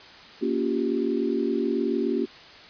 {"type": "chord", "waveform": "sine", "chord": "G half-diminished seventh", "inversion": "first", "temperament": "just", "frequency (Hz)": [235.2, 282.2, 352.8, 392], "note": ["Bb3", "Db4", "F4", "G4"], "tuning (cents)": [16, 31, 18, 0], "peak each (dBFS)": -28, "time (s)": [0.41, 2.26], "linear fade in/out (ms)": 20, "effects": ["white hiss -46 dBFS RMS until 2.69 s", "resampled to 11025 Hz"]}